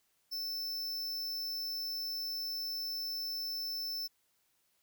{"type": "tone", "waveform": "square", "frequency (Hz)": 5300, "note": "E8", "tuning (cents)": 9, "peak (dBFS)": -36, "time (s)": [0.31, 4.08], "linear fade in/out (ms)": 20, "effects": ["white hiss -75 dBFS RMS until 4.82 s"]}